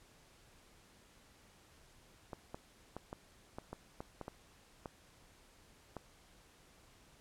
clicks, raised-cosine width 1 ms, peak -29 dBFS, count 11, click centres 2.332 / 2.545 / 2.966 / 3.129 / 3.585 / 3.73 / 4.005 / 4.213 / 4.281 / 4.858 / 5.967 s, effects pink hiss -64 dBFS RMS until 7.2 s + low-pass 11000 Hz 12 dB/octave

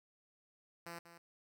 5% pulse tone with echo, 170 Hz, F3, 46 cents flat, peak -34 dBFS, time 0.86-0.99 s, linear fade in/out 5 ms, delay 190 ms, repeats 1, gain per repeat -11 dB, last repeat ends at 1.18 s, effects none

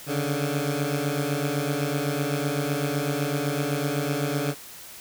15% pulse beating tone pair, 140 / 147.9 Hz, C#3 / D3, +18 / +13 cents, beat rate 7.9 Hz, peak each -21 dBFS, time 0.06-4.55 s, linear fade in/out 50 ms, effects white hiss -43 dBFS RMS until 5 s

